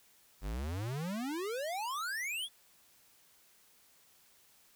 square exponential sweep, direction up, 44.92 to 3509 Hz, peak -36 dBFS, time 0.41-2.49 s, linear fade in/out 50 ms, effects white hiss -65 dBFS RMS until 4.75 s

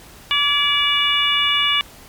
harmonic tone with a mistuned harmonic, 578 Hz, D5, 28 cents flat, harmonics 2 / 3 / 4 / 5 / 6, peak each -23 / -28 / -21 / -18 / -21 dBFS, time 0.31-1.81 s, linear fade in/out 0 ms, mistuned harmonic 3, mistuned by -36 cents, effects pink hiss -43 dBFS RMS until 2.08 s + MP3 96 kbps

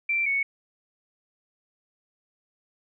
sine tone pair in turn, 2349 / 2217 Hz, D7 / C#7, 0 / 0 cents, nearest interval minor second, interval 100 cents, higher first, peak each -22 dBFS, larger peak neither, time 0.09-0.26 / 0.26-0.43 s, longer neither, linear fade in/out 5 ms, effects none

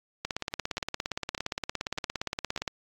two click trains, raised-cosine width 0.2 ms, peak -17 / -13 dBFS, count 4 / 43, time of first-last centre 0.78-2.576 / 0.25-2.678 s, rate 1.67 / 17.3 Hz, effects AAC 64 kbps

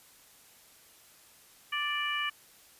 harmonic tone, 587.3 Hz, D5, in tune, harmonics 2 / 3 / 4 / 5, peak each -35 / -35 / -35 / -35 dBFS, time 1.72-2.3 s, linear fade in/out 10 ms, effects white hiss -58 dBFS RMS until 2.79 s + resampled to 32000 Hz

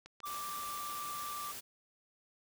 click train, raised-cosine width 0.2 ms, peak -33 dBFS, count 6, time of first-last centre 0.06-0.775 s, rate 6.99 Hz
triangle tone, 1174.7 Hz, D6, in tune, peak -38 dBFS, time 0.23-1.52 s, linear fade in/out 10 ms
white noise, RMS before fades -45 dBFS, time 0.25-1.61 s, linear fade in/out 20 ms
effects none

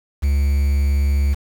triangle tone with quantisation, 70.1 Hz, C#2, 20 cents sharp, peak -12 dBFS, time 0.22-1.35 s, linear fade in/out 20 ms, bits 6, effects none

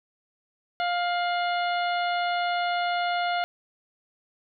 harmonic tone with a mistuned harmonic, 703 Hz, F5, 11 cents sharp, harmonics 1 / 2 / 3 / 4 / 5 / 6, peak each -25 / -31 / -35 / -37 / -39 / -41 dBFS, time 0.8-3.44 s, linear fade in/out 0 ms, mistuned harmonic 4, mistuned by +58 cents, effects none

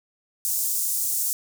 pink high-pass noise, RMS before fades -25 dBFS, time 0.45-1.33 s, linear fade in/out 0 ms, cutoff 7100 Hz, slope 24 dB/octave, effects none

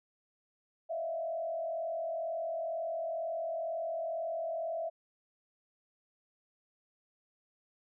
sine tone with frequency modulation, 660 Hz, E5, 2 cents sharp, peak -33 dBFS, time 0.89-4.9 s, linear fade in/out 20 ms, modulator 42.1 Hz, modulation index 0.77, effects none

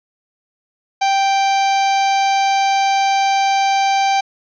45% pulse tone, 784 Hz, G5, in tune, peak -13 dBFS, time 1.01-4.21 s, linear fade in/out 10 ms, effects resampled to 16000 Hz + 9-bit

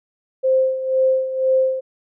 sine tone with tremolo, 523.3 Hz, C5, in tune, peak -12 dBFS, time 0.43-1.81 s, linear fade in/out 20 ms, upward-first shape sine, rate 2 Hz, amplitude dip 70%, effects none

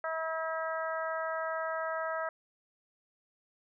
harmonic tone, 322.3 Hz, E4, 39 cents flat, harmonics 2 / 3 / 4 / 5 / 6, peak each -35 / -41 / -37 / -40 / -45 dBFS, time 0.04-2.29 s, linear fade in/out 2 ms, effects none

